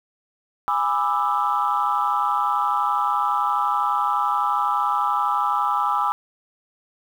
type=chord; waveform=sine; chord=E dominant seventh; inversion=first; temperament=just; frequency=824.1 / 988.9 / 1186.7 / 1318.5 Hz; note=G#5 / B5 / D6 / E6; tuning=-14 / +2 / +18 / 0 cents; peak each=-24 / -24 / -23 / -24 dBFS; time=0.68-6.12 s; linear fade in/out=0 ms; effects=tanh soft clip ceiling -10 dBFS + 8-bit